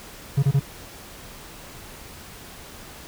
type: tone bursts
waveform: triangle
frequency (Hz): 138.59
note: C#3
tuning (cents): 0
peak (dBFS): -13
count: 3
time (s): 0.37-0.598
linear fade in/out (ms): 10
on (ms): 58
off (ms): 27
effects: pink hiss -42 dBFS RMS until 3.07 s